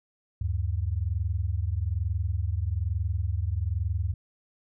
sine tone pair together, 76.3 / 97.43 Hz, D#2 / G2, -33 / -10 cents, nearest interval major third, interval 423 cents, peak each -28 dBFS, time 0.41-4.14 s, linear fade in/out 5 ms, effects none

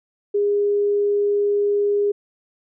sine tone, 408.7 Hz, G#4, 28 cents flat, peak -16 dBFS, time 0.34-2.12 s, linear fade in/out 10 ms, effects none

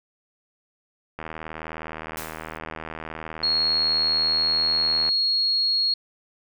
click train, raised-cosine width 0.5 ms, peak -18 dBFS, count 311, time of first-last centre 1.19-5.089 s, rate 79.5 Hz
white noise with exponential decay, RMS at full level -33 dBFS, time 2.17-2.58 s, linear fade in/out 5 ms, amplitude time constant 87 ms
sine tone, 4303 Hz, C8, 48 cents sharp, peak -19 dBFS, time 3.43-5.94 s, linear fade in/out 5 ms
effects none

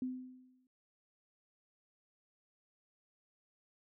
sine tone with exponential decay, 255.2 Hz, C4, 43 cents flat, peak -33 dBFS, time 0.02-0.67 s, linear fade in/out 2 ms, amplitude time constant 140 ms, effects none

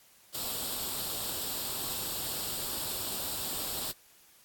white noise with comb filter, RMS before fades -35 dBFS, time 0.34-3.92 s, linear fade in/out 10 ms, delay 0.24 ms, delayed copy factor +0.6, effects white hiss -60 dBFS RMS until 4.44 s + AAC 64 kbps

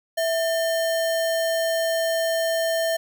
sine tone with sample-and-hold, 657 Hz, E5, 6 cents flat, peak -20 dBFS, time 0.17-2.97 s, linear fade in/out 10 ms, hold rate 2450 Hz, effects none

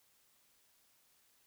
silence, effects white hiss -71 dBFS RMS until 1.46 s

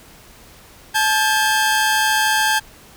sawtooth tone pair together, 866 / 1598.4 Hz, A5 / G6, -28 / +33 cents, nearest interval major seventh, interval 1061 cents, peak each -14 dBFS, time 0.94-2.6 s, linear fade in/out 20 ms, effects pink hiss -45 dBFS RMS until 2.96 s

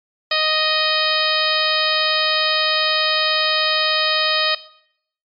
harmonic tone with a mistuned harmonic, 622.3 Hz, D#5, in tune, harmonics 1 / 2 / 3 / 4 / 5 / 6 / 7 / 8, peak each -24 / -24 / -24 / -24 / -24 / -24 / -24 / -24 dBFS, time 0.31-4.55 s, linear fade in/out 5 ms, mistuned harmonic 6, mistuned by +32 cents, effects noise-tail reverb RT60 0.7 s tail -18 dB re dry + MP3 64 kbps

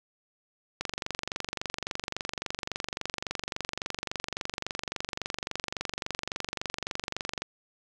click train, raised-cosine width 0.2 ms, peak -14 dBFS, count 157, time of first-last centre 0.81-7.42 s, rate 23.6 Hz, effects none

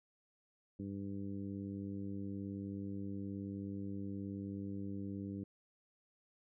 harmonic tone, 98.9 Hz, G2, 16 cents sharp, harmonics 1 / 2 / 3 / 4 / 5, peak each -46 / -43 / -45 / -54 / -57 dBFS, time 0.79-5.44 s, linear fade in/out 5 ms, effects none

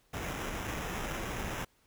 pink noise with sample-and-hold, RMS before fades -37 dBFS, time 0.13-1.65 s, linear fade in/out 10 ms, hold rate 4410 Hz, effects pink hiss -69 dBFS RMS until 1.86 s

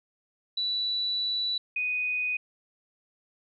sine tone pair in turn, 3951 / 2489 Hz, B7 / D#7, 0 / 0 cents, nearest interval minor sixth, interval 800 cents, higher first, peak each -26 dBFS, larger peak neither, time 0.57-1.58 / 1.76-2.37 s, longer first, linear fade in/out 5 ms, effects none

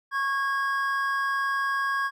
triangle tone pair together, 1100.6 / 1639 Hz, C#6 / G#6, -13 / -23 cents, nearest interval perfect fifth, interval 690 cents, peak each -25 dBFS, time 0.11-2.11 s, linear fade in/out 50 ms, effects none

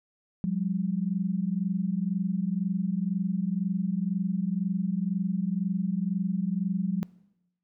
sine tone pair together, 178.5 / 200.5 Hz, F3 / G3, +38 / +39 cents, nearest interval major second, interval 201 cents, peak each -27 / -29 dBFS, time 0.44-7.03 s, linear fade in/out 0 ms, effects noise-tail reverb RT60 0.9 s tail -21 dB re dry

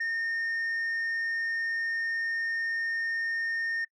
sine tone, 1829 Hz, A#6, 33 cents flat, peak -25 dBFS, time 0-3.85 s, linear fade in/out 10 ms, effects noise-tail reverb RT60 0.1 s tail -25 dB re dry + tanh soft clip ceiling -27 dBFS

